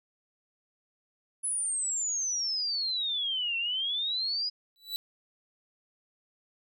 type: exponential two-way sweep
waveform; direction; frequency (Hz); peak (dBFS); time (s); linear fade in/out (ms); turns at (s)
sine; down then up; 10350 to 2697 to 5000; -28; 1.43-4.5; 20; 3.57
type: tone with exponential growth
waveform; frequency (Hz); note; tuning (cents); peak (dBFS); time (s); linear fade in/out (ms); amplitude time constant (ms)
45% pulse; 3951; B7; 0; -28; 4.76-4.96; 0; 42
effects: none